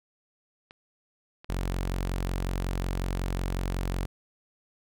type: clicks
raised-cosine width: 0.3 ms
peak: -31 dBFS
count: 2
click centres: 0.709 / 1.445 s
type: tone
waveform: sawtooth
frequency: 45.46 Hz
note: F#1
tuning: 30 cents flat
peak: -24 dBFS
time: 1.49-4.06 s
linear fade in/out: 10 ms
effects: none